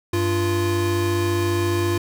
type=tone pair together; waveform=square; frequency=97.18 / 346.3 Hz; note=G2 / F4; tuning=-15 / -15 cents; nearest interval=octave + minor seventh; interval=2200 cents; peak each=-23 / -22 dBFS; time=0.13-1.98 s; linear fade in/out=5 ms; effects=none